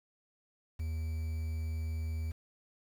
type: tone with quantisation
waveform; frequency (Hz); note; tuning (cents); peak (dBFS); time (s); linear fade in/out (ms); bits
triangle; 79.9; D#2; +47; -31; 0.79-2.32; 10; 9
effects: none